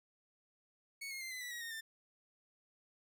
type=tone with pitch steps; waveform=sawtooth; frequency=2217 / 2150 / 2085 / 2022 / 1961.5 / 1902.3 / 1845 / 1789.4 Hz; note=C#7 / C7 / C7 / B6 / B6 / A#6 / A#6 / A6; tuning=0 / +47 / -7 / +40 / -12 / +35 / -18 / +29 cents; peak=-39 dBFS; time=1.01-1.81 s; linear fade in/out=10 ms; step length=100 ms; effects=none